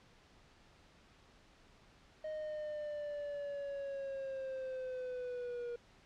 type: linear sweep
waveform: triangle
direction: down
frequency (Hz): 622.3 to 475.6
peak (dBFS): -37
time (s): 2.24-5.76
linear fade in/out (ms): 5
effects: pink hiss -64 dBFS RMS until 6.05 s + low-pass 5000 Hz 12 dB/octave